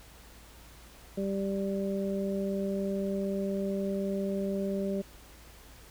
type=harmonic tone; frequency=196 Hz; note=G3; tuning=in tune; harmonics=1 / 2 / 3; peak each=-31 / -34 / -36 dBFS; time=1.17-5.02 s; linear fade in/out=10 ms; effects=added 56 Hz sine -54 dBFS peak until 5.9 s + pink hiss -54 dBFS RMS until 5.9 s